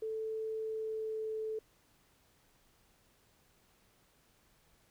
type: tone with pitch glide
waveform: sine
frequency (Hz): 440 to 437.2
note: A4 to A4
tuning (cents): 0 to -11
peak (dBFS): -35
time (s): 0.02-1.59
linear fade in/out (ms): 5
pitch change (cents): -11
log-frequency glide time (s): 0.57-1.31
effects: pink hiss -69 dBFS RMS until 4.9 s